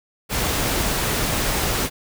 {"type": "noise", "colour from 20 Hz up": "pink", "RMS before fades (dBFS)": -22, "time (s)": [0.29, 1.9], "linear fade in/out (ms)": 50, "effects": []}